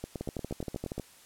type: two click trains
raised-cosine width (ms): 2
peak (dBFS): -22 / -21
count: 9 / 11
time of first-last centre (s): 0.04-0.98 / 0.21-0.997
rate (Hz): 8.51 / 12.7
effects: white hiss -56 dBFS RMS until 1.25 s + low-pass 12000 Hz 12 dB/octave